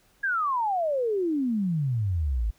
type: exponential sweep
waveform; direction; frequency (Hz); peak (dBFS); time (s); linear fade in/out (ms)
sine; down; 1661.2 to 50.5; -23; 0.23-2.51; 10
effects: pink hiss -63 dBFS RMS until 2.58 s